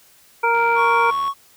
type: harmonic tone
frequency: 466.2 Hz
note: A#4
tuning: in tune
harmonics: 1 / 2 / 3 / 5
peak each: -22 / -17 / -21 / -23 dBFS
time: 0.43-1.11 s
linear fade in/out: 10 ms
type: click train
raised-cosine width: 0.3 ms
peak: -22 dBFS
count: 58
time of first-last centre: 0.55-1.279 s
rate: 78.2 Hz
type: tone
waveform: triangle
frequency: 1108.7 Hz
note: C#6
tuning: in tune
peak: -17 dBFS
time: 0.75-1.34 s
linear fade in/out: 50 ms
effects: white hiss -52 dBFS RMS until 1.56 s